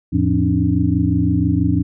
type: tone cluster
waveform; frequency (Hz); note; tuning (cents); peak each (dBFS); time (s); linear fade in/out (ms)
sine; 84.6 / 109.3 / 172.9 / 270.7 / 296.7; E2 / A2 / F3 / C#4 / D4; +45 / -11 / -17 / -41 / +18; -20; 0.12-1.83; 20
effects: none